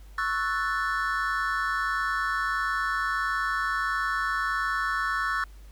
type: chord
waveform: triangle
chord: F# minor seventh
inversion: second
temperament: equal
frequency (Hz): 1108.7 / 1318.5 / 1480 / 1760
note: C#6 / E6 / F#6 / A6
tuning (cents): 0 / 0 / 0 / 0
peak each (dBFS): -29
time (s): 0.18-5.44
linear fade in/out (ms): 2
effects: added 50 Hz sine -44 dBFS peak until 5.71 s + pink hiss -59 dBFS RMS until 5.71 s